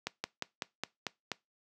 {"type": "slowing click train", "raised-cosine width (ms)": 0.2, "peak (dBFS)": -16, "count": 7, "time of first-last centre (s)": [0.07, 1.317], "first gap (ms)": 170, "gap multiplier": 1.08, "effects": ["noise-tail reverb RT60 0.2 s tail -21 dB re dry", "high-pass 150 Hz 12 dB/octave"]}